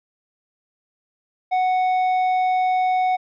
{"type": "tone with tanh clipping", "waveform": "sine", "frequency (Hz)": 740, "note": "F#5", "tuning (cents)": 0, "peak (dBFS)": -18, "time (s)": [1.51, 3.17], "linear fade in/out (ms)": 20, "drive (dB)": 7, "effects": []}